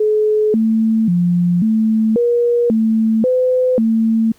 sine tone with pitch steps, 427.3 / 222.2 / 175.3 / 220 / 477.3 / 221.8 / 508 / 224.1 Hz, G#4 / A3 / F3 / A3 / A#4 / A3 / B4 / A3, +49 / +17 / +7 / 0 / +41 / +14 / +49 / +32 cents, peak -11 dBFS, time 0-4.32 s, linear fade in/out 5 ms, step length 540 ms, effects pink hiss -52 dBFS RMS until 4.38 s

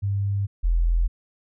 sine tone pair in turn, 99.8 / 42.2 Hz, G2 / E1, +32 / +41 cents, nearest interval octave + minor third, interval 1491 cents, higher first, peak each -21 / -17 dBFS, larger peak second, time 0.02-0.47 / 0.63-1.08 s, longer neither, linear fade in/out 20 ms, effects none

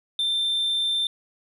sine tone, 3572 Hz, A7, 25 cents sharp, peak -19 dBFS, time 0.19-1.07 s, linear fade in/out 2 ms, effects tanh soft clip ceiling -20 dBFS

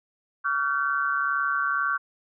sine tone cluster, 1142 / 1390 / 1532 Hz, D6 / F6 / G6, -49 / -9 / -40 cents, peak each -27 dBFS, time 0.44-1.98 s, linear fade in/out 20 ms, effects none

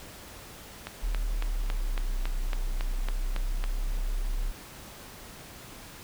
click train, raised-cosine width 0.3 ms, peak -18 dBFS, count 11, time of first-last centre 0.87-3.64 s, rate 3.61 Hz
sine linear two-way sweep, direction down then up, 38 to 30.87 to 33.59 Hz, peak -26 dBFS, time 1.02-4.52 s, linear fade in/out 20 ms, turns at 2.28 s
effects pink hiss -46 dBFS RMS until 6.03 s

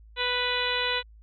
harmonic tone, 493.9 Hz, B4, in tune, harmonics 1 / 2 / 3 / 4 / 5 / 6 / 7 / 8, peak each -33 / -33 / -33 / -33 / -33 / -33 / -33 / -33 dBFS, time 0.16-1.03 s, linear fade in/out 50 ms, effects added 54 Hz sine -48 dBFS peak until 1.22 s

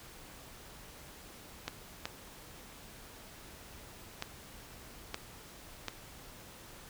clicks, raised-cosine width 0.2 ms, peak -18 dBFS, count 5, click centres 1.68 / 2.055 / 4.224 / 5.144 / 5.883 s, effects pink hiss -52 dBFS RMS until 6.89 s

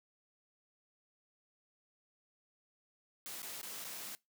white noise with dropouts, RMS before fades -45 dBFS, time 3.26-4.15 s, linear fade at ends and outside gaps 0 ms, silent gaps 3.419-3.429 / 3.614-3.63 / 3.842-3.847 s, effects noise-tail reverb RT60 0.2 s tail -22 dB re dry + high-pass 150 Hz 12 dB/octave

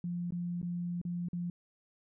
sine tone with dropouts, 174.61 Hz, F3, in tune, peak -33 dBFS, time 0.04-1.5 s, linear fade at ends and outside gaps 2 ms, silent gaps 0.307-0.322 / 0.616-0.628 / 1.015-1.051 / 1.286-1.331 s, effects none

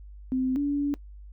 sine tone pair in turn, 258.7 / 286.1 Hz, C4 / D4, -19 / -45 cents, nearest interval major second, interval 174 cents, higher second, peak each -23 / -23 dBFS, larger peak neither, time 0.32-0.56 / 0.56-0.94 s, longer second, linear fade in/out 0 ms, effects noise-tail reverb RT60 0.1 s tail -21 dB re dry + added 50 Hz sine -42 dBFS peak until 1.32 s

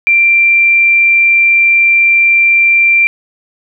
sine tone, 2362 Hz, D7, 9 cents sharp, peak -5 dBFS, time 0.07-3.07 s, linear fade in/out 0 ms, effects none

